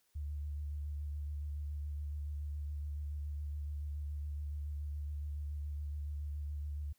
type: tone with vibrato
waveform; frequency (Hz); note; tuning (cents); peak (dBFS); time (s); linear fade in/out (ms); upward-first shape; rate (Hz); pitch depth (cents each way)
sine; 73.42; D2; 0; -37; 0.15-6.93; 10; square; 7.1; 20
effects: white hiss -75 dBFS RMS until 6.98 s